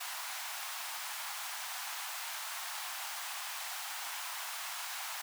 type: high-pass noise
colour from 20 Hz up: pink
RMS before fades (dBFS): -41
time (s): 0-5.22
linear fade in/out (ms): 10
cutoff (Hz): 740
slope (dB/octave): 48
effects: none